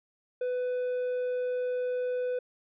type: tone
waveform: triangle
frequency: 498.9 Hz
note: B4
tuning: 17 cents sharp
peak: -26 dBFS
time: 0.41-2.39 s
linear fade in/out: 5 ms
effects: resampled to 8000 Hz